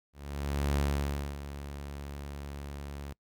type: tone with ADSR envelope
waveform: sawtooth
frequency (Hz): 71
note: C#2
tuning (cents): +42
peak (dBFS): -22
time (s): 0.13-3.13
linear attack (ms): 640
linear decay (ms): 600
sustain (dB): -13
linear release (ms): 6
effects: noise-tail reverb RT60 0.1 s tail -25 dB re dry